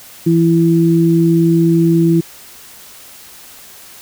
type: tone pair together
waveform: sine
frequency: 166.3 / 332.6 Hz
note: E3 / E4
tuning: +16 / +16 cents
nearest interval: octave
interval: 1200 cents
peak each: -11 dBFS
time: 0.26-2.21 s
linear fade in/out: 10 ms
effects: white hiss -38 dBFS RMS until 4.01 s

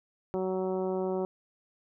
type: harmonic tone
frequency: 187.1 Hz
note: F#3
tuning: 20 cents sharp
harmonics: 1 / 2 / 3 / 4 / 5 / 6 / 7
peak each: -35 / -30 / -36 / -40 / -43 / -50 / -51 dBFS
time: 0.34-1.25 s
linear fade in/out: 0 ms
effects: none

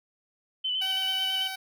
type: tone with vibrato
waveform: sine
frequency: 3022 Hz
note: F#7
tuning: 36 cents sharp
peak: -26 dBFS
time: 0.64-1.48 s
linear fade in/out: 10 ms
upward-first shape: square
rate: 9.1 Hz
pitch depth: 25 cents each way
type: tone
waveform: 10% pulse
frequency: 763 Hz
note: G5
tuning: 47 cents flat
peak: -25 dBFS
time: 0.81-1.56 s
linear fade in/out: 10 ms
effects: none

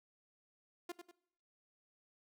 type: tone with echo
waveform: sawtooth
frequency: 349.2 Hz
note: F4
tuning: in tune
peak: -37 dBFS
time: 0.89-0.92 s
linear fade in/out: 5 ms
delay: 97 ms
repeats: 2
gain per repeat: -8 dB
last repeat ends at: 1.114 s
effects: noise-tail reverb RT60 0.7 s tail -21 dB re dry

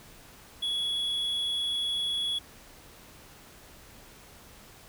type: tone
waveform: triangle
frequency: 3368 Hz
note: G#7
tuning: 24 cents sharp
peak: -26 dBFS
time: 0.62-2.39 s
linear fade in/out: 10 ms
effects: pink hiss -52 dBFS RMS until 4.88 s

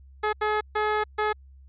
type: tone bursts at uneven times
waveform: 15% pulse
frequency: 425.1 Hz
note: G#4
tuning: 40 cents sharp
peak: -16 dBFS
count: 4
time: 0.23-0.33 / 0.41-0.61 / 0.75-1.04 / 1.18-1.33 s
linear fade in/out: 10 ms
effects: added 67 Hz sine -47 dBFS peak until 1.68 s + resampled to 8000 Hz

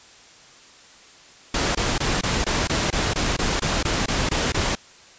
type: noise bursts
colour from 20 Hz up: pink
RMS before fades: -22 dBFS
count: 14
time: 1.54-4.753 s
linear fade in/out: 5 ms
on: 210 ms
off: 21 ms
effects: white hiss -48 dBFS RMS until 5.18 s + resampled to 16000 Hz

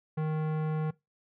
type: tone with tanh clipping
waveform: sine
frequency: 155.56 Hz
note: D#3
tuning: in tune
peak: -30 dBFS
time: 0.17-0.91 s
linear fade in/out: 10 ms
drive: 18 dB
effects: noise-tail reverb RT60 0.2 s tail -21 dB re dry

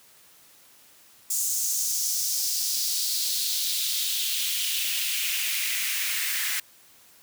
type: noise with high-pass filter sweep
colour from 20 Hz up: white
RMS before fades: -27 dBFS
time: 1.3-6.6 s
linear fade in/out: 5 ms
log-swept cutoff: 7100 to 1800 Hz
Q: 2.6
effects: white hiss -55 dBFS RMS until 7.22 s + high-pass 60 Hz 12 dB/octave

